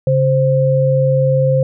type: tone pair together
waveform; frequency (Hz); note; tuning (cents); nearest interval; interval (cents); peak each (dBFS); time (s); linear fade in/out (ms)
sine; 138.39 / 523.3; C#3 / C5; -3 / 0; octave + major seventh; 2303; -13; 0.07-1.63; 2
effects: none